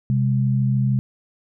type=tone pair together; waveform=sine; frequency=129.7 / 202.9 Hz; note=C3 / G#3; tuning=-15 / -40 cents; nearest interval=minor sixth; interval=775 cents; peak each=-17 / -23 dBFS; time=0.1-0.99 s; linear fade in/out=0 ms; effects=none